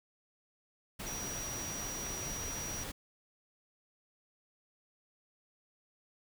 sine tone in noise, 5780 Hz, F#8, 41 cents flat, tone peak -40 dBFS, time 1.06-2.84 s, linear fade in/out 10 ms, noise pink, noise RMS -42 dBFS, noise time 0.99-2.92 s, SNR -1 dB, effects none

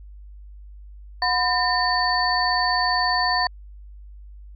sine tone cluster, 727 / 1005 / 1809 / 4510 Hz, F#5 / B5 / A6 / C#8, -31 / +30 / +48 / +29 cents, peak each -24 dBFS, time 1.22-3.47 s, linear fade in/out 2 ms, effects added 50 Hz sine -39 dBFS peak until 4.55 s

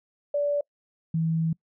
sine tone pair in turn, 579 / 162.48 Hz, D5 / E3, -25 / -25 cents, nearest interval octave + minor seventh, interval 2200 cents, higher first, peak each -22 dBFS, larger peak neither, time 0.34-0.61 / 1.14-1.53 s, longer second, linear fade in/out 5 ms, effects noise-tail reverb RT60 0.1 s tail -25 dB re dry

